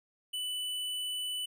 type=tone; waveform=square; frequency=2984 Hz; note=F#7; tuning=14 cents sharp; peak=-34 dBFS; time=0.33-1.46 s; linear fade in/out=10 ms; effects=none